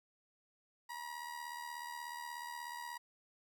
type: tone with amplitude modulation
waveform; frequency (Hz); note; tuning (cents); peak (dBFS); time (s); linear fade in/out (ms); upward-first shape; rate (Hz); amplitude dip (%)
30% pulse; 959; A#5; +49; -38; 0.89-2.98; 10; sine; 76.6; 60
effects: none